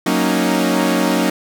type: chord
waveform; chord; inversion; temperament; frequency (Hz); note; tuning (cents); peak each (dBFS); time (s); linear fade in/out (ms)
sawtooth; D# minor seventh; first; equal with one note detuned; 185 / 233.1 / 277.2 / 309.7; F#3 / A#3 / C#4 / D#4; 0 / 0 / 0 / -8; -16; 0.06-1.3; 5
effects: none